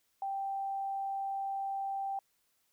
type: tone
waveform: sine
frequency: 784 Hz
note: G5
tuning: in tune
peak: -33 dBFS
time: 0.22-2.19 s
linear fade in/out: 2 ms
effects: white hiss -75 dBFS RMS until 2.72 s